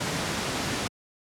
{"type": "noise", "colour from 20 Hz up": "pink", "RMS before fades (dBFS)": -28, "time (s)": [0, 0.88], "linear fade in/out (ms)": 10, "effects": ["high-pass 100 Hz 12 dB/octave", "low-pass 8000 Hz 12 dB/octave"]}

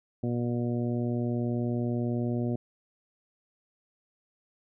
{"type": "harmonic tone", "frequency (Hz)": 120.1, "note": "B2", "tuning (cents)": -48, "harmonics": [1, 2, 3, 4, 5, 6], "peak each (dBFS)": [-30, -30, -35, -41, -40, -46], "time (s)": [0.23, 2.56], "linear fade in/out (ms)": 5, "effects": []}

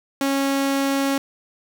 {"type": "tone", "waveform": "sawtooth", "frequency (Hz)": 274.8, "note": "C#4", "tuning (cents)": -15, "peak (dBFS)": -15, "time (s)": [0.21, 1.18], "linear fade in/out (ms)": 2, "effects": ["7-bit"]}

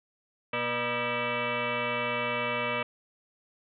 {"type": "tone with frequency modulation", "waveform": "sine", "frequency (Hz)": 847, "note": "G#5", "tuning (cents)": 34, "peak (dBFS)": -27, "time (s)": [0.53, 2.83], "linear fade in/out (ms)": 5, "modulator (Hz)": 362, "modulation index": 5.6, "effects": []}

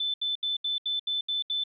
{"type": "tone bursts", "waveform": "sine", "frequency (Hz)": 3520, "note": "A7", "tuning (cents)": 0, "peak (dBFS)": -26, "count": 8, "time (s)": [0, 1.638], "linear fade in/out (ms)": 5, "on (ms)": 140, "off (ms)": 74, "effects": []}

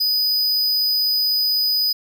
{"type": "tone", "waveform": "square", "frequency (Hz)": 4978, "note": "D#8", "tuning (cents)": 0, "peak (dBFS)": -17, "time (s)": [0, 1.93], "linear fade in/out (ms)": 10, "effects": []}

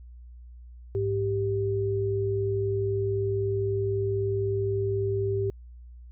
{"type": "tone pair together", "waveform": "sine", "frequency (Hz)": [103.83, 392.5], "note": ["G#2", "G4"], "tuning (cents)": [0, 2], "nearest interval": "octave + major seventh", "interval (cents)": 2302, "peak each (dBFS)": [-28, -26], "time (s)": [0.95, 5.5], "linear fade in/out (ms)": 0, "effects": ["added 60 Hz sine -43 dBFS peak until 6.11 s"]}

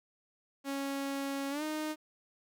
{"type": "tone with pitch glide", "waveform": "sawtooth", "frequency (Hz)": [276.1, 308.1], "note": ["C#4", "D#4"], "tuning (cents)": [-7, -17], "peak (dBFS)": -30, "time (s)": [0.64, 1.96], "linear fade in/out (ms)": 50, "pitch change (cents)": 190, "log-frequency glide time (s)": [1.5, 1.63], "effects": ["11-bit"]}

